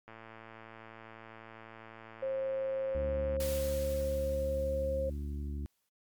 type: click train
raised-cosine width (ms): 0.5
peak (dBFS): -34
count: 369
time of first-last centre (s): 0.08-3.366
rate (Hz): 112
type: tone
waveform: sine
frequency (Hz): 534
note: C5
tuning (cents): +35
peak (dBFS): -31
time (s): 2.22-5.1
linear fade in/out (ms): 10
type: harmonic tone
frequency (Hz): 72.2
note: D2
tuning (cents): -29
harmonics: 1 / 2 / 3 / 4 / 5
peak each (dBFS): -35 / -47 / -46 / -48 / -54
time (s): 2.95-5.66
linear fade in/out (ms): 0
type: noise with exponential decay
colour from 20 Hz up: white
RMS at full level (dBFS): -40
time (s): 3.4-5.89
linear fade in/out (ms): 2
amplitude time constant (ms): 540
effects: MP3 96 kbps